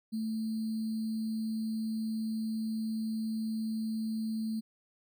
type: tone with sample-and-hold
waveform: sine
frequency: 220.7 Hz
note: A3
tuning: 5 cents sharp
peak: -31 dBFS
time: 0.12-4.61 s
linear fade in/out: 20 ms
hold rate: 4410 Hz
effects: none